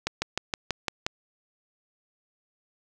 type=slowing click train; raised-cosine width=0.2 ms; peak=-9 dBFS; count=7; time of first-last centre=0.07-1.065 s; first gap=150 ms; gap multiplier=1.04; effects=none